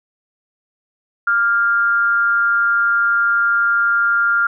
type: tone with amplitude modulation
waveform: sine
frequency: 1396 Hz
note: F6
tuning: 1 cent flat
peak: -10 dBFS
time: 1.27-4.47 s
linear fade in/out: 5 ms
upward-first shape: sine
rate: 212 Hz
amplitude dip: 55%
effects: none